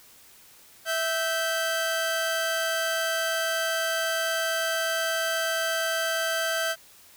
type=tone pair together; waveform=sawtooth; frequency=655.8 / 1553 Hz; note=E5 / G6; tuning=-9 / -17 cents; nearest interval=octave + minor third; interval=1492 cents; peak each=-24 dBFS; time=0.85-6.76 s; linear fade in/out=50 ms; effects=white hiss -53 dBFS RMS until 7.16 s